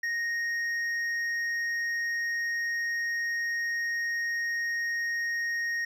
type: tone with hard clipping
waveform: triangle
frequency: 1864.7 Hz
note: A#6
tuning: in tune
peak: -29 dBFS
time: 0.03-5.85 s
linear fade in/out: 5 ms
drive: 8 dB
effects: none